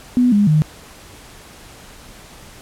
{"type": "tone with pitch steps", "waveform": "sine", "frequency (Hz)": [247.4, 205, 153.5], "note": ["B3", "G#3", "D#3"], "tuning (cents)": [3, -22, -23], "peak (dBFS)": -10, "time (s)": [0.17, 0.62], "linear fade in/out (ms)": 0, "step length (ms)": 150, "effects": ["pink hiss -41 dBFS RMS until 2.61 s", "low-pass 12000 Hz 12 dB/octave"]}